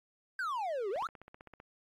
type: exponential two-way sweep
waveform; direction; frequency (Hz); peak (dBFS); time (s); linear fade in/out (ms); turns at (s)
triangle; down then up; 1609 to 370 to 1430; -31; 0.39-1.07; 2; 0.9
type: click train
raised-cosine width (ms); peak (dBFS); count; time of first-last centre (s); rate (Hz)
0.5; -35; 11; 0.96-1.601; 15.6
effects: AAC 48 kbps